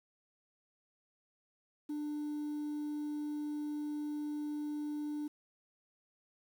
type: tone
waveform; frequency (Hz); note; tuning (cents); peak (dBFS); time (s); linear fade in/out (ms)
sine; 297.3; D4; +21; -33; 1.89-5.28; 10
effects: tanh soft clip ceiling -35 dBFS + 10-bit